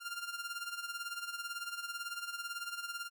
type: tone with tremolo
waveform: sawtooth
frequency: 1396.9 Hz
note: F6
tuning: in tune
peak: -33 dBFS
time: 0-3.1 s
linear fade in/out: 50 ms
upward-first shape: sine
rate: 18 Hz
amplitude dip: 70%
effects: none